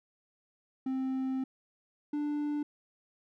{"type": "tone pair in turn", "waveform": "triangle", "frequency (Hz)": [262.7, 294.8], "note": ["C4", "D4"], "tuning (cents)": [7, 7], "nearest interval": "major second", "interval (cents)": 200, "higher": "second", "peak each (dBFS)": -28, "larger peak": "neither", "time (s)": [[0.86, 1.44], [2.13, 2.63]], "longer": "first", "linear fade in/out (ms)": 5, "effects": []}